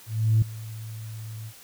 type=tone with ADSR envelope; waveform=sine; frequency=110.3 Hz; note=A2; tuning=5 cents sharp; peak=-14 dBFS; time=0.06-1.53 s; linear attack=360 ms; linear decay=5 ms; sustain=-20 dB; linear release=62 ms; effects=tanh soft clip ceiling -12 dBFS + white hiss -49 dBFS RMS until 1.63 s